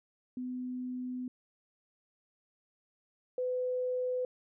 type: tone pair in turn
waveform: sine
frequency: 251.6 / 503.2 Hz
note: B3 / B4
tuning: +32 / +32 cents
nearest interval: octave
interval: 1200 cents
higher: second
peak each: -35 / -30 dBFS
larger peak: second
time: 0.37-1.28 / 3.38-4.25 s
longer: first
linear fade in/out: 2 ms
effects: none